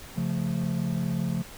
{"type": "chord", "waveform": "triangle", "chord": "Db augmented", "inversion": "none", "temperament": "equal with one note detuned", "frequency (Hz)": [136.92, 174.61, 220], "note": ["Db3", "F3", "A3"], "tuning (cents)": [-21, 0, 0], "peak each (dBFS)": [-29, -26, -30], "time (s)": [0.16, 1.43], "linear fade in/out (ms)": 20, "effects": ["pink hiss -45 dBFS RMS until 1.57 s"]}